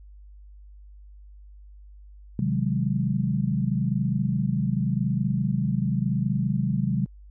sine chord, Ab dominant seventh, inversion first, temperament equal with one note detuned, 130.81 / 155.56 / 185 / 205.9 Hz, C3 / Eb3 / Gb3 / Ab3, 0 / 0 / 0 / -15 cents, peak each -26 / -29 / -27 / -28 dBFS, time 2.39-7.06 s, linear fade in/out 2 ms, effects added 50 Hz sine -44 dBFS peak until 7.3 s

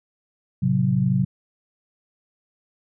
sine chord, F# diminished, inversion first, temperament just, 111 / 133.2 / 185 Hz, A2 / C3 / F#3, +16 / +31 / 0 cents, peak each -26 / -20 / -21 dBFS, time 0.62-1.25 s, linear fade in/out 10 ms, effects none

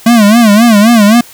square tone with vibrato, 220 Hz, A3, in tune, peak -3 dBFS, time 0.06-1.21 s, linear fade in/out 5 ms, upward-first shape sine, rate 3.8 Hz, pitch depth 150 cents each way, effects white hiss -35 dBFS RMS until 1.33 s

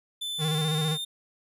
45% pulse tone with pitch glide, 3520 to 3623 Hz, A7 to A7, 0 to +50 cents, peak -30 dBFS, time 0.21-1.05 s, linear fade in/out 10 ms, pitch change +50 cents, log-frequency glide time 0.44-0.71 s
square tone with vibrato, 155.56 Hz, D#3, in tune, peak -26 dBFS, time 0.38-0.98 s, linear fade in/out 50 ms, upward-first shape square, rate 15 Hz, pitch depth 42 cents each way
effects resampled to 32000 Hz

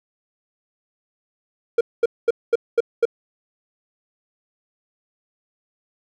triangle tone bursts, 466.2 Hz, A#4, in tune, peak -10 dBFS, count 6, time 1.78-3.054 s, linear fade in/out 5 ms, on 29 ms, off 220 ms, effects none

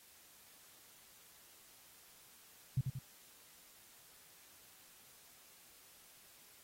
sine tone with echo, 130.81 Hz, C3, in tune, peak -29 dBFS, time 2.77-2.81 s, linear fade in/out 5 ms, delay 90 ms, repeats 2, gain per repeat -5 dB, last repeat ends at 2.99 s, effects white hiss -62 dBFS RMS until 6.63 s + AAC 48 kbps

